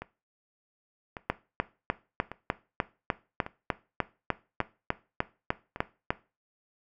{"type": "two click trains", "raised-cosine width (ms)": 0.5, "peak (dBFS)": [-10, -22], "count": [17, 6], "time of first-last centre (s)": [[1.3, 6.105], [0.02, 5.761]], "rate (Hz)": [3.33, 0.871], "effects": ["noise-tail reverb RT60 0.3 s tail -17 dB re dry"]}